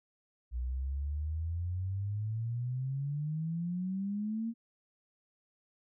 sine exponential sweep, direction up, 59.6 to 233 Hz, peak -32 dBFS, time 0.51-4.54 s, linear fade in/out 50 ms, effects none

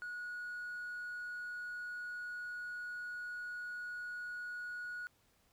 triangle tone, 1456 Hz, F#6, 28 cents flat, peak -38 dBFS, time 0.02-5.07 s, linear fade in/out 0 ms, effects tanh soft clip ceiling -36 dBFS + pink hiss -72 dBFS RMS until 5.52 s

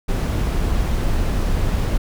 brown noise, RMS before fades -19 dBFS, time 0.08-1.98 s, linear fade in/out 10 ms, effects none

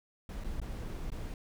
brown noise with dropouts, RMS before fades -38 dBFS, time 0.29-1.34 s, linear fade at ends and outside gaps 2 ms, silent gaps 0.439-0.444 / 0.601-0.616 / 1.103-1.118 s, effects none

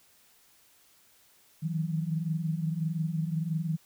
sine tone cluster, 154.2 / 159.9 / 181.5 Hz, D#3 / D#3 / F#3, -15 / +48 / -33 cents, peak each -38 / -29 / -35 dBFS, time 1.62-3.77 s, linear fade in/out 20 ms, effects white hiss -62 dBFS RMS until 3.85 s

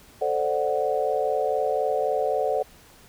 sine chord, D dominant seventh, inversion second, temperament equal, 440 / 523.3 / 587.3 / 740 Hz, A4 / C5 / D5 / F#5, 0 / 0 / 0 / 0 cents, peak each -27 dBFS, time 0.21-2.63 s, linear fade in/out 10 ms, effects pink hiss -52 dBFS RMS until 3.08 s

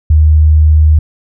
sine tone, 77.1 Hz, D#2, 15 cents flat, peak -3 dBFS, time 0.1-0.99 s, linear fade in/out 5 ms, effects none

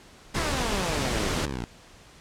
pink noise, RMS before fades -28 dBFS, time 0.34-1.46 s, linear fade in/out 10 ms
10% pulse exponential sweep, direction down, 354 to 55.4 Hz, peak -22 dBFS, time 0.36-1.65 s, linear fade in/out 10 ms
effects pink hiss -51 dBFS RMS until 2.2 s + low-pass 8000 Hz 12 dB/octave

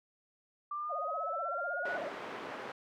sine exponential sweep, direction up, 1174.7 to 1480 Hz, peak -35 dBFS, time 0.71-1.97 s, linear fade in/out 5 ms
sine tone with vibrato, 628 Hz, D#5, 16 cents sharp, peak -37 dBFS, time 0.89-2.1 s, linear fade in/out 20 ms, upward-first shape sine, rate 16 Hz, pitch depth 230 cents each way
pink band-pass noise, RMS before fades -43 dBFS, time 1.85-2.72 s, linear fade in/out 5 ms, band 390 to 1800 Hz, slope 12 dB/octave
effects none

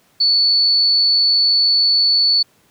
sine tone, 4453 Hz, C#8, 7 cents sharp, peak -11 dBFS, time 0.2-2.43 s, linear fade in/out 10 ms, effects pink hiss -56 dBFS RMS until 2.7 s + high-pass 100 Hz 12 dB/octave

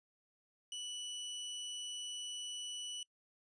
sawtooth tone, 2960 Hz, F#7, in tune, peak -38 dBFS, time 0.72-3.03 s, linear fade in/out 2 ms, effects noise-tail reverb RT60 0.1 s tail -24 dB re dry + resampled to 22050 Hz

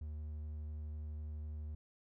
triangle tone, 76 Hz, D#2, 40 cents flat, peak -39 dBFS, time 0.01-1.75 s, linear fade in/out 5 ms, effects none

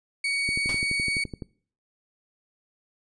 35% pulse tone, 2241 Hz, C#7, 18 cents sharp, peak -22 dBFS, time 0.24-1.24 s, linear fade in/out 5 ms
click train, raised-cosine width 3 ms, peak -21 dBFS, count 12, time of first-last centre 0.49-1.422 s, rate 11.8 Hz
pink noise with exponential decay, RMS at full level -32 dBFS, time 0.69-0.88 s, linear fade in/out 2 ms, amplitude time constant 41 ms
effects noise-tail reverb RT60 0.5 s tail -22 dB re dry + resampled to 22050 Hz

